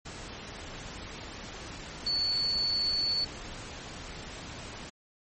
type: tone in noise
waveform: sine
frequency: 4450 Hz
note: C#8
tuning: 6 cents sharp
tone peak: -26 dBFS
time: 2.06-3.25 s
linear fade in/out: 10 ms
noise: pink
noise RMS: -42 dBFS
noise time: 0.05-4.9 s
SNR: +13 dB
effects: MP3 32 kbps